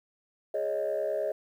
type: chord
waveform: sine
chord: Ab suspended fourth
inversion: none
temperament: just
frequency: 415.3 / 553.7 / 623 Hz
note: Ab4 / Db5 / Eb5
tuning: 0 / -2 / +2 cents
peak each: -33 / -31 / -29 dBFS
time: 0.54-1.32 s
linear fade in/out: 5 ms
effects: tanh soft clip ceiling -22 dBFS + 10-bit